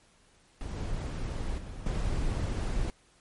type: noise with level steps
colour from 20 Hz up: brown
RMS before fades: -35 / -33 / -40 / -30 dBFS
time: 0.61-2.9 s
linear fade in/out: 0 ms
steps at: 0.76 / 1.58 / 1.86 s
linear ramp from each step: 2 ms
effects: pink hiss -63 dBFS RMS until 3.2 s + MP3 48 kbps